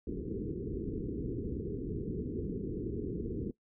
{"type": "low-pass noise", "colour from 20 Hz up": "white", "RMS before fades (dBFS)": -37, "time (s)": [0.07, 3.51], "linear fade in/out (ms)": 5, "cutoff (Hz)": 450, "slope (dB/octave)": 96, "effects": ["noise-tail reverb RT60 0.1 s tail -18 dB re dry"]}